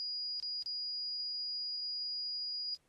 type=tone with dropouts; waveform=sine; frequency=4885 Hz; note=D#8; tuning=33 cents flat; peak=-36 dBFS; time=0-2.75 s; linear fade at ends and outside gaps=0 ms; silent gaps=0.4-0.426 / 0.625-0.66 s; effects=pink hiss -75 dBFS RMS until 2.88 s + AAC 32 kbps